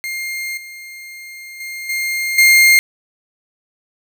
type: tone with level steps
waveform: 40% pulse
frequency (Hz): 2117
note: C7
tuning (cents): +20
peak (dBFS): -21 / -31 / -25 / -17 / -6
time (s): 0.04-2.79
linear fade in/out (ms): 0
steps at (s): 0.57 / 1.6 / 1.89 / 2.38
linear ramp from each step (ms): 5
effects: none